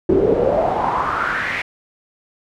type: noise with band-pass filter sweep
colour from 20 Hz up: brown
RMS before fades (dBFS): -18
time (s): 0.09-1.62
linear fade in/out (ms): 5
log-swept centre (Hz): 350 to 2200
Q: 5
effects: none